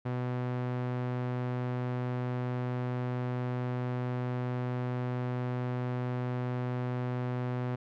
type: tone with low-pass filter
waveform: sawtooth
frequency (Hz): 124.5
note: B2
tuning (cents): +14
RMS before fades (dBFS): -33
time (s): 0.05-7.76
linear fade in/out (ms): 10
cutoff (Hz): 1900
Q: 0.61
effects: none